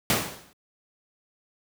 pink noise with exponential decay, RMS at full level -19 dBFS, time 0.1-0.53 s, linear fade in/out 1 ms, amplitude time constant 92 ms, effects high-pass 100 Hz 12 dB/octave

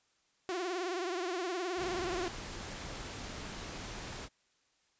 sawtooth tone with vibrato, 359.7 Hz, F#4, 49 cents flat, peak -30 dBFS, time 0.49-2.28 s, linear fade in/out 0 ms, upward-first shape triangle, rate 19 Hz, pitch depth 130 cents each way
pink noise, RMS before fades -43 dBFS, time 1.76-4.29 s, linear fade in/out 50 ms
effects white hiss -73 dBFS RMS until 4.99 s + resampled to 16000 Hz

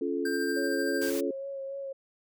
sine chord, Db augmented, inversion none, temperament just, 277.2 / 346.5 / 433.1 Hz, Db4 / F4 / A4, 0 / -14 / -27 cents, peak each -32 dBFS, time 0.01-1.31 s, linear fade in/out 5 ms
square tone with tremolo, 1575 Hz, G6, 8 cents sharp, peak -32 dBFS, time 0.25-1.1 s, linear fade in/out 5 ms, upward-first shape sine, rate 13 Hz, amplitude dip 30%
sine tone with vibrato, 547 Hz, C#5, 23 cents flat, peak -34 dBFS, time 0.56-1.93 s, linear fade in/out 10 ms, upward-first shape sine, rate 3.5 Hz, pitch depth 21 cents each way
white noise, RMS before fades -39 dBFS, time 1.01-1.21 s, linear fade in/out 10 ms
effects none

